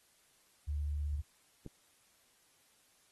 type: tone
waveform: sine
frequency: 73.42 Hz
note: D2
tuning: in tune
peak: -33 dBFS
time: 0.67-1.22 s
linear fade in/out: 20 ms
type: click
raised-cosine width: 3 ms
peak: -32 dBFS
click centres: 1.663 s
effects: white hiss -69 dBFS RMS until 3.11 s + AAC 32 kbps